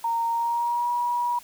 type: tone with pitch glide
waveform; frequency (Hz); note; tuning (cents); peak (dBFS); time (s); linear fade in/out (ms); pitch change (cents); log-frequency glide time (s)
sine; 925 to 963.7; A#5 to B5; -14 to -43; -22; 0.04-1.39; 5; +71; 0.29-0.9
effects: white hiss -49 dBFS RMS until 1.43 s